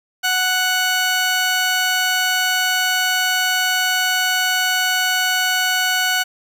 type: tone pair together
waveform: 15% pulse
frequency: 740 / 1480 Hz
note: F#5 / F#6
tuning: 0 / 0 cents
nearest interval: octave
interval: 1200 cents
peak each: -14 dBFS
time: 0.23-6.24 s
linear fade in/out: 20 ms
effects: none